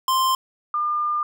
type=tone pair in turn; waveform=square / sine; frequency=1046.5 / 1203.6 Hz; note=C6 / D6; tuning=0 / +42 cents; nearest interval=major second; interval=242 cents; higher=second; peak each=-18 / -20 dBFS; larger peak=first; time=0.08-0.35 / 0.74-1.23 s; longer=second; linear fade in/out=2 ms; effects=none